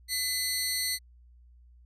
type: tone pair together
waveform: 20% pulse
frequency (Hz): 2014 / 4365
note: B6 / C#8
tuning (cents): +33 / -28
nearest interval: octave + minor second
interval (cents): 1339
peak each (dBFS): -27 / -24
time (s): 0.08-0.99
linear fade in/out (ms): 50
effects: added 60 Hz sine -53 dBFS peak until 1.85 s + resampled to 32000 Hz